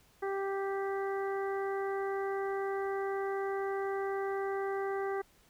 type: harmonic tone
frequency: 392 Hz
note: G4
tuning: in tune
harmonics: 1 / 2 / 3 / 4 / 5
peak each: -33 / -39 / -43 / -45 / -47 dBFS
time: 0.22-5.22 s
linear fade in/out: 10 ms
effects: pink hiss -65 dBFS RMS until 5.49 s